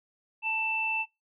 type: tone pair together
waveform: sine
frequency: 884.1 / 2660 Hz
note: A5 / E7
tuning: +8 / +15 cents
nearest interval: octave + perfect fifth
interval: 1907 cents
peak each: -34 / -27 dBFS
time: 0.42-1.06 s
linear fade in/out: 50 ms
effects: noise-tail reverb RT60 0.2 s tail -24 dB re dry